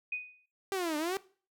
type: tone with exponential decay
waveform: sine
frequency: 2489 Hz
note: D#7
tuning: in tune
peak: -30 dBFS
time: 0.12-0.46 s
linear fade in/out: 5 ms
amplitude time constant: 73 ms
type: linear two-way sweep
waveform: sawtooth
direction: down then up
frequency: 397.6 to 293 to 397.6 Hz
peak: -27 dBFS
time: 0.72-1.17 s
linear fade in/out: 0 ms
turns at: 0.97 s
effects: noise-tail reverb RT60 0.4 s tail -19 dB re dry